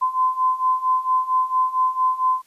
sine beating tone pair, 1024 / 1028.4 Hz, C6 / C6, -38 / -30 cents, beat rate 4.4 Hz, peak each -22 / -19 dBFS, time 0.01-2.42 s, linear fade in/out 20 ms, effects white hiss -59 dBFS RMS until 2.46 s + resampled to 32000 Hz

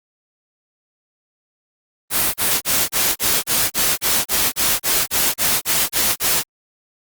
white noise bursts, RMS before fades -17 dBFS, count 16, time 2.1-6.435 s, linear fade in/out 50 ms, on 240 ms, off 33 ms, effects Opus 32 kbps

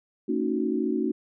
sine chord, D# minor seventh, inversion second, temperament equal with one note detuned, 227.5 / 277.2 / 311.1 / 370 Hz, A#3 / C#4 / D#4 / F#4, -42 / 0 / 0 / 0 cents, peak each -29 dBFS, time 0.28-1.12 s, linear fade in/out 10 ms, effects none

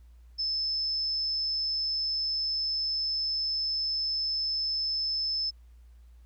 sine tone, 5250 Hz, E8, 8 cents flat, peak -27 dBFS, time 0.38-5.51 s, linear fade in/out 20 ms, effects added 59 Hz sine -50 dBFS peak until 6.25 s + pink hiss -72 dBFS RMS until 6.25 s

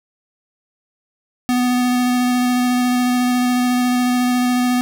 square tone with vibrato, 248 Hz, B3, 7 cents sharp, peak -15 dBFS, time 1.49-4.81 s, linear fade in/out 0 ms, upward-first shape square, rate 14 Hz, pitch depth 8 cents each way, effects none

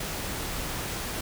pink noise, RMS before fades -33 dBFS, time 0-1.21 s, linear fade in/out 5 ms, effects none

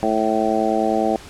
harmonic tone, 110 Hz, A2, in tune, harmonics 2 / 3 / 4 / 5 / 6 / 7, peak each -24 / -23 / -25 / -25 / -23 / -22 dBFS, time 0.03-1.16 s, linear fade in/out 0 ms, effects pink hiss -40 dBFS RMS until 1.29 s + low-pass 9000 Hz 12 dB/octave

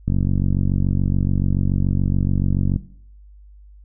click train, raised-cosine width 5 ms, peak -7 dBFS, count 127, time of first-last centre 0.08-2.761 s, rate 47 Hz, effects noise-tail reverb RT60 0.6 s tail -17 dB re dry + added 50 Hz sine -42 dBFS peak until 3.84 s

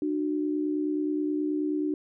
sine tone pair together, 300.6 / 370 Hz, D4 / F#4, +40 / 0 cents, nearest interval major third, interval 360 cents, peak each -26 / -32 dBFS, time 0.02-1.94 s, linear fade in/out 2 ms, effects none

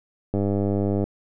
click train, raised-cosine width 2 ms, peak -11 dBFS, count 71, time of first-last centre 0.34-1.04 s, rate 100 Hz, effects none

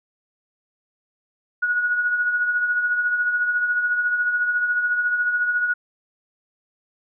sine tone with tremolo, 1457 Hz, F#6, 27 cents flat, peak -16 dBFS, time 1.62-5.74 s, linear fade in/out 10 ms, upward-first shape triangle, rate 14 Hz, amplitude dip 55%, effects none

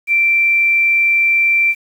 sine tone, 2349 Hz, D7, in tune, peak -10 dBFS, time 0.07-1.75 s, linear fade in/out 50 ms, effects 7-bit

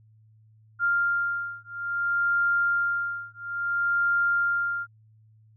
sine beating tone pair, 1396.9 / 1397.49 Hz, F6 / F6, 0 / +1 cents, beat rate 0.59 Hz, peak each -26 dBFS, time 0.79-4.87 s, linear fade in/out 50 ms, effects added 109 Hz sine -54 dBFS peak until 5.56 s

